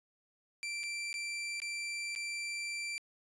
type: tone with dropouts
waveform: sawtooth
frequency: 2349 Hz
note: D7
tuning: in tune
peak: -33 dBFS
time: 0.63-2.98 s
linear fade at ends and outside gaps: 0 ms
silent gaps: 0.833-0.837 / 1.129-1.141 / 1.601-1.619 / 2.151-2.16 s
effects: resampled to 22050 Hz